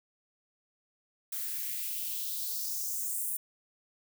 violet noise with high-pass filter sweep, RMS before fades -35 dBFS, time 1.32-3.37 s, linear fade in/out 5 ms, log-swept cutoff 1400 to 9800 Hz, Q 2.6, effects none

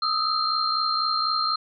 sine tone cluster, 1241 / 1305 / 4179 Hz, D#6 / E6 / C8, -5 / -18 / -3 cents, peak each -26 / -27 / -25 dBFS, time 0.02-1.56 s, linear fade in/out 5 ms, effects none

